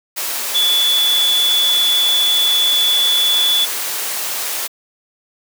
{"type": "tone in noise", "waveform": "sine", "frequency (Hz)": 3444, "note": "A7", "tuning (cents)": -38, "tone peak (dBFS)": -12, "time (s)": [0.54, 3.66], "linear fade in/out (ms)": 20, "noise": "white", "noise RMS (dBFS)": -22, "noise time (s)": [0.16, 4.68], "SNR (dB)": 7, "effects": ["high-pass 400 Hz 12 dB/octave"]}